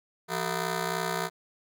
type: ring-modulated tone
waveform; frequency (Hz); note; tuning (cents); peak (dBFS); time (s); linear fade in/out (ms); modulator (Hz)
10% pulse; 277.2; C#4; 0; -17; 0.28-1.3; 50; 107
effects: none